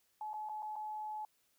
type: tone with dropouts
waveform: sine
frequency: 855 Hz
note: A5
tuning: 50 cents flat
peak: -39 dBFS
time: 0.21-1.25 s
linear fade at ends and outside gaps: 2 ms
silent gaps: 0.333-0.34 / 0.489-0.495 / 0.623-0.628 / 0.757-0.763 s
effects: white hiss -75 dBFS RMS until 1.58 s